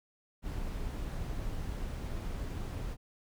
brown noise, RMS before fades -37 dBFS, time 0.42-2.97 s, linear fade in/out 50 ms, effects none

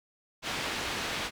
white low-pass noise, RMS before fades -34 dBFS, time 0.42-1.31 s, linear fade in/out 50 ms, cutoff 3400 Hz, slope 12 dB/octave, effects none

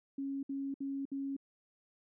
sine tone bursts, 274.9 Hz, C#4, 14 cents flat, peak -35 dBFS, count 4, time 0.18-1.366 s, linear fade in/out 5 ms, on 250 ms, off 62 ms, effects none

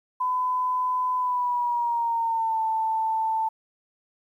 sine tone with pitch glide, 1007 to 886.8 Hz, B5 to A5, +33 to +13 cents, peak -22 dBFS, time 0.2-3.49 s, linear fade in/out 10 ms, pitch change -220 cents, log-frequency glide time 1.17-2.61 s, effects 10-bit

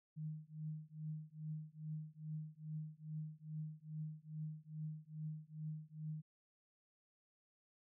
sine tone with tremolo, 154.8 Hz, D#3, 9 cents flat, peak -40 dBFS, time 0.16-6.22 s, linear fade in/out 20 ms, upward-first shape triangle, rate 2.4 Hz, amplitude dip 100%, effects none

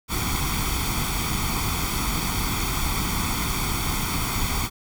pink noise with comb filter, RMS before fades -25 dBFS, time 0.08-4.7 s, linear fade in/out 50 ms, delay 0.88 ms, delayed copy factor +0.75, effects none

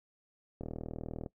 click train, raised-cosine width 2 ms, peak -26 dBFS, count 27, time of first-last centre 0.61-1.262 s, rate 39.9 Hz, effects noise-tail reverb RT60 0.1 s tail -20 dB re dry

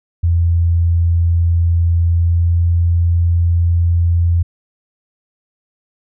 sine tone with pitch glide, 84.8 to 85.44 Hz, E2 to F2, +50 to -37 cents, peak -10 dBFS, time 0.23-4.43 s, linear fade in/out 10 ms, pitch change +13 cents, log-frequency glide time 2.11-2.57 s, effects none

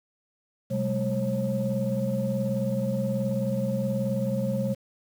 sine tone cluster, 127.9 / 192.6 / 211.3 / 540 Hz, C3 / G3 / G#3 / C#5, -39 / -30 / +30 / -45 cents, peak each -29 dBFS, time 0.7-4.75 s, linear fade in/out 20 ms, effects tanh soft clip ceiling -17 dBFS + 8-bit

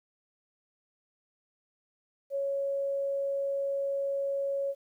sine tone, 554.4 Hz, C#5, in tune, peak -28 dBFS, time 2.3-4.75 s, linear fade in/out 50 ms, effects 11-bit

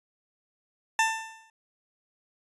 20% pulse tone with exponential decay, 891 Hz, A5, 22 cents sharp, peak -14 dBFS, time 0.99-1.5 s, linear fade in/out 2 ms, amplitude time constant 110 ms, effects resampled to 24000 Hz

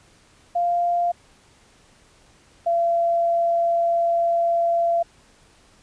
sine tone pair in turn, 696 / 680.9 Hz, F5 / F5, -6 / -44 cents, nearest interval unison, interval 38 cents, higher first, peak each -18 / -17 dBFS, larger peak second, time 0.55-1.12 / 2.66-5.03 s, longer second, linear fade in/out 10 ms, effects pink hiss -55 dBFS RMS until 5.82 s + resampled to 22050 Hz

